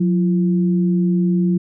sine tone pair together, 180.11 / 340 Hz, F#3 / F4, -46 / -46 cents, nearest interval major seventh, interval 1100 cents, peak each -14 / -23 dBFS, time 0-1.58 s, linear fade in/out 10 ms, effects none

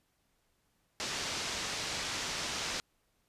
white low-pass noise, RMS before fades -37 dBFS, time 1-2.8 s, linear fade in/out 0 ms, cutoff 6400 Hz, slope 24 dB/octave, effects pink hiss -75 dBFS RMS until 3.28 s + resampled to 32000 Hz

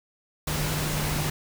sine tone in noise, 151 Hz, D3, 48 cents sharp, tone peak -29 dBFS, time 0.47-1.3 s, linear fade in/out 5 ms, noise pink, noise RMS -29 dBFS, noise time 0.47-1.3 s, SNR -3 dB, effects none

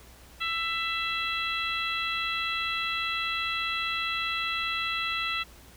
harmonic tone, 665 Hz, E5, 15 cents sharp, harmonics 2 / 3 / 4 / 5 / 6, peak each -33 / -35 / -32 / -34 / -38 dBFS, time 0.4-5.44 s, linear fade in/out 20 ms, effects added 60 Hz sine -53 dBFS peak until 5.76 s + pink hiss -53 dBFS RMS until 5.76 s

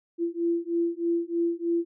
sine beating tone pair, 337.8 / 341 Hz, E4 / F4, +42 / -41 cents, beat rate 3.2 Hz, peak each -27 dBFS, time 0.18-1.85 s, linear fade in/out 50 ms, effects none

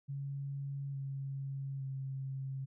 sine tone with pitch steps, 139.2 / 136.81 / 134.46 Hz, C#3 / C#3 / C3, +8 / -22 / +48 cents, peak -37 dBFS, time 0.08-2.66 s, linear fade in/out 20 ms, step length 860 ms, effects none

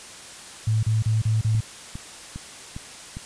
sine tone bursts, 109.9 Hz, A2, 2 cents flat, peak -18 dBFS, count 5, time 0.67-1.606 s, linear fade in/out 5 ms, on 160 ms, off 34 ms
click train, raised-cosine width 5 ms, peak -21 dBFS, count 5, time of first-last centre 1.55-3.169 s, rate 2.47 Hz
effects white hiss -41 dBFS RMS until 3.25 s + resampled to 22050 Hz

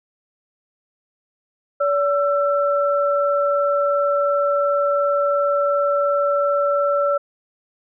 sine tone pair together, 572 / 1338.6 Hz, D5 / E6, -46 / +26 cents, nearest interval octave + minor third, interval 1472 cents, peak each -17 / -21 dBFS, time 1.8-7.18 s, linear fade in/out 10 ms, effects none

